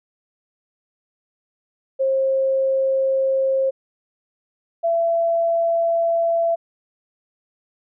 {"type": "tone pair in turn", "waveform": "sine", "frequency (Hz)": [534, 671.3], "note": ["C5", "E5"], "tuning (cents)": [35, 31], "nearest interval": "major third", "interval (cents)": 396, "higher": "second", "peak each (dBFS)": -16, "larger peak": "neither", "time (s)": [[1.99, 3.71], [4.83, 6.56]], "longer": "second", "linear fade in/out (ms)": 20, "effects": []}